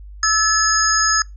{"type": "tone cluster", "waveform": "sine", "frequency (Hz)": [1306, 1721, 5070, 6570], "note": ["E6", "A6", "D#8", "G#8"], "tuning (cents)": [-17, -39, 32, -20], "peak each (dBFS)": -19, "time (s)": [0.23, 1.22], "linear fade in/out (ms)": 2, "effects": ["noise-tail reverb RT60 0.2 s tail -24 dB re dry", "added 50 Hz sine -34 dBFS peak until 1.36 s"]}